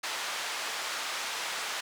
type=band-pass noise; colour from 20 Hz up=pink; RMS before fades=-35 dBFS; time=0.03-1.81 s; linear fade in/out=10 ms; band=920 to 6900 Hz; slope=12 dB/octave; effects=none